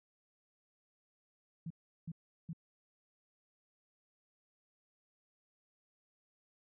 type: tone bursts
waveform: sine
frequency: 164.81 Hz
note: E3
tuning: in tune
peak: -39 dBFS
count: 3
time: 1.66-2.532 s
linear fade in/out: 5 ms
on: 44 ms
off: 370 ms
effects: none